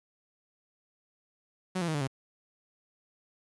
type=tone with pitch steps; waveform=sawtooth; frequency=185.2 / 170.81 / 157.54 / 145.3 / 134.02 Hz; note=F#3 / F3 / D#3 / D3 / C3; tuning=+2 / -38 / +22 / -18 / +42 cents; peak=-25 dBFS; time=1.75-2.075 s; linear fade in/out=10 ms; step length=65 ms; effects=resampled to 24000 Hz + 9-bit